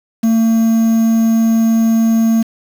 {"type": "tone with quantisation", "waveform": "triangle", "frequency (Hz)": 225.8, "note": "A3", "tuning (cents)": 45, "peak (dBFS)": -7, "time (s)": [0.23, 2.43], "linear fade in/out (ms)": 10, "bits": 5, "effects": []}